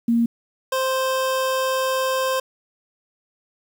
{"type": "tone pair in turn", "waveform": ["sine", "25% pulse"], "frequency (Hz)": [233.1, 523.3], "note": ["A#3", "C5"], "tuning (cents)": [0, 0], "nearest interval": "octave + major second", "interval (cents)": 1400, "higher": "second", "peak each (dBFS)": [-15, -16], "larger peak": "first", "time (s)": [[0.08, 0.26], [0.72, 2.4]], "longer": "second", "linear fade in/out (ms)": 5, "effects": ["8-bit"]}